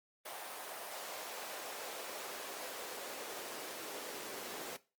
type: noise with high-pass filter sweep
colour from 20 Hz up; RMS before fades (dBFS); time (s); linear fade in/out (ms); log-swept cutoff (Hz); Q
pink; -45; 0.25-4.77; 10; 670 to 370; 1.5
effects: noise-tail reverb RT60 0.3 s tail -18 dB re dry + Opus 32 kbps